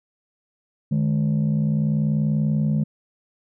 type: tone pair together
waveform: sine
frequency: 151.41 / 211.8 Hz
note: D#3 / G#3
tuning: -47 / +34 cents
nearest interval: tritone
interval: 581 cents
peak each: -18 / -20 dBFS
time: 0.91-2.84 s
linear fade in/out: 10 ms
effects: tanh soft clip ceiling -15 dBFS